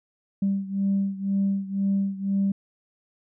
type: beating tone pair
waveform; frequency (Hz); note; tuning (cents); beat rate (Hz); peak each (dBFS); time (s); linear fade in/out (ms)
sine; 196 / 198; G3 / G3; 0 / +18; 2; -23 / -26; 0.42-2.52; 5
effects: tanh soft clip ceiling -16 dBFS